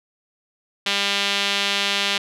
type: tone with band-pass filter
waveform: sawtooth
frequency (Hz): 200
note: G3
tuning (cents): +35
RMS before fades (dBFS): -22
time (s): 0.86-2.18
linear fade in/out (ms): 5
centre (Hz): 3300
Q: 1.9
effects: none